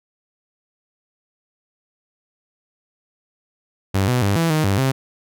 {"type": "tone with pitch steps", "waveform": "sawtooth", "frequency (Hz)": [96.9, 124.7, 99.9, 165.7, 155.3, 98.2, 133.1], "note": ["G2", "B2", "G2", "E3", "D#3", "G2", "C3"], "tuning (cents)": [-20, 17, 33, 9, -3, 4, 30], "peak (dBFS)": -12, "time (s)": [3.94, 4.92], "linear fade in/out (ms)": 10, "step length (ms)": 140, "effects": []}